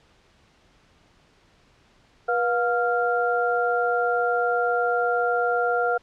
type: tone cluster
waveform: sine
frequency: 484 / 712 / 1390 Hz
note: B4 / F5 / F6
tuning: -35 / +33 / -9 cents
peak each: -24 / -24 / -25 dBFS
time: 2.28-5.98 s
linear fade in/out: 10 ms
effects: pink hiss -59 dBFS RMS until 6.02 s + low-pass 5000 Hz 12 dB/octave